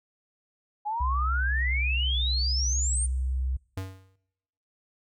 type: exponential sweep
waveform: sine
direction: up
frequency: 819 to 9120 Hz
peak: -27 dBFS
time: 0.85-3.07 s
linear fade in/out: 20 ms
type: tone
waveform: sine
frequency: 64.7 Hz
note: C2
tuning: 19 cents flat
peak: -25 dBFS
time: 1-3.57 s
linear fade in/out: 10 ms
type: tone with exponential decay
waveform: square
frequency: 94.9 Hz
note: F#2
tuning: 44 cents sharp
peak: -29 dBFS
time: 3.77-4.16 s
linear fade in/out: 5 ms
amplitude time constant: 84 ms
effects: noise-tail reverb RT60 1.0 s tail -26 dB re dry